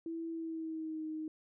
sine tone with pitch glide, 329.6 to 312.5 Hz, E4 to D#4, 0 to +8 cents, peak -37 dBFS, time 0.06-1.28 s, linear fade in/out 2 ms, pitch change -92 cents, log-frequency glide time 0.3-1.05 s, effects none

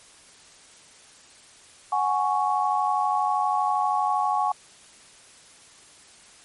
sine chord, F# suspended second, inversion none, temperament just, 740 / 832.5 / 1110 Hz, F#5 / G#5 / C#6, 0 / +4 / +2 cents, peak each -26 / -24 / -25 dBFS, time 1.92-4.52 s, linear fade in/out 5 ms, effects white hiss -51 dBFS RMS until 6.44 s + MP3 48 kbps

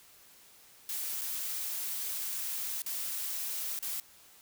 blue noise with dropouts, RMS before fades -36 dBFS, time 0.89-4 s, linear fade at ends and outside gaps 1 ms, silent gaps 1.212-1.216 / 2.82-2.862 / 3.79-3.826 s, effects white hiss -58 dBFS RMS until 4.41 s

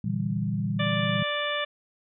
sine chord, E half-diminished seventh, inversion second, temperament equal, 116.54 / 146.83 / 164.81 / 196 Hz, Bb2 / D3 / E3 / G3, 0 / 0 / 0 / 0 cents, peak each -30 / -33 / -31 / -29 dBFS, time 0.04-1.23 s, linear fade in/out 5 ms
harmonic tone, 587.3 Hz, D5, in tune, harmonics 1 / 2 / 3 / 4 / 5 / 6, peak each -31 / -33 / -32 / -35 / -35 / -34 dBFS, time 0.79-1.65 s, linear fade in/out 10 ms
effects none

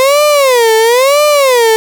35% pulse tone with vibrato, 514 Hz, C5, 31 cents flat, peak -4 dBFS, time 0-1.76 s, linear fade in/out 0 ms, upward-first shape sine, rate 1 Hz, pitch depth 260 cents each way, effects none

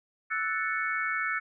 sine chord, F# minor seventh, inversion third, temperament equal, 1318.5 / 1480 / 1760 / 2217 Hz, E6 / F#6 / A6 / C#7, 0 / 0 / 0 / 0 cents, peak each -33 dBFS, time 0.3-1.4 s, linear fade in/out 20 ms, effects none

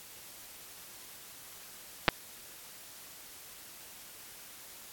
clicks, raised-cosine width 0.3 ms, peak -5 dBFS, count 2, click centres 2.081 / 2.087 s, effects white hiss -50 dBFS RMS until 4.92 s + AAC 64 kbps

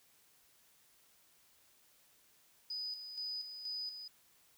sine tone with tremolo, 4978 Hz, D#8, in tune, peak -38 dBFS, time 2.7-4.08 s, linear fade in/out 5 ms, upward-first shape square, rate 2.1 Hz, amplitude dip 55%, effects white hiss -68 dBFS RMS until 4.57 s

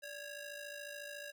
sawtooth ring-modulated tone, 1112 Hz, C#6, 5 cents sharp, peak -38 dBFS, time 0.02-1.32 s, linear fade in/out 20 ms, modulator 529 Hz, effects none

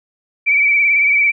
sine tone with vibrato, 2300 Hz, D7, 37 cents flat, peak -10 dBFS, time 0.46-1.32 s, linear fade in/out 20 ms, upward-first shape sine, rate 18 Hz, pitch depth 45 cents each way, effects none

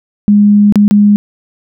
sine tone with dropouts, 206 Hz, G#3, 14 cents flat, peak -3 dBFS, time 0.28-1.16 s, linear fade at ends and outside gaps 0 ms, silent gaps 0.724-0.757 / 0.88-0.91 s, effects none

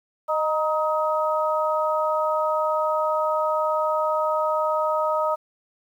sine tone cluster, 618 / 939 / 1263 Hz, D#5 / A#5 / D#6, -12 / +12 / +26 cents, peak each -23 / -26 / -25 dBFS, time 0.28-5.36 s, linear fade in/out 20 ms, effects 9-bit

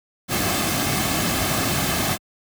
pink noise with comb filter, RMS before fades -22 dBFS, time 0.28-2.18 s, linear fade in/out 50 ms, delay 2.1 ms, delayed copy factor -0.5, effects high-pass 60 Hz 12 dB/octave

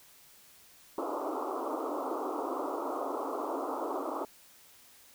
pink band-pass noise, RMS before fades -35 dBFS, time 0.98-4.25 s, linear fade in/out 2 ms, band 270 to 1300 Hz, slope 96 dB/octave, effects white hiss -58 dBFS RMS until 5.14 s

